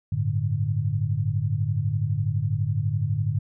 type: chord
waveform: sine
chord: G suspended second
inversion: none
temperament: equal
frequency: 98 / 110 / 146.83 Hz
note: G2 / A2 / D3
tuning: 0 / 0 / 0 cents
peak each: -27 / -25 / -27 dBFS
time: 0.12-3.39 s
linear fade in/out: 5 ms
effects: none